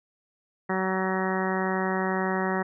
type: harmonic tone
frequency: 188.4 Hz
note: F#3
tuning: 32 cents sharp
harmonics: 1 / 2 / 3 / 4 / 5 / 6 / 7 / 8 / 9 / 10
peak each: -29 / -30 / -35 / -33 / -34 / -37 / -37 / -39 / -38 / -34 dBFS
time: 0.69-2.63 s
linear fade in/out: 10 ms
effects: none